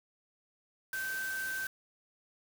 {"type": "tone in noise", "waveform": "sine", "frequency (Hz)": 1550, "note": "G6", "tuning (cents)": -20, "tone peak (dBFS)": -34, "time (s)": [0.93, 1.67], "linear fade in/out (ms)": 2, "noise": "white", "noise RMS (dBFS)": -44, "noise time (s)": [0.93, 1.67], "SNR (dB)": 7, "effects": []}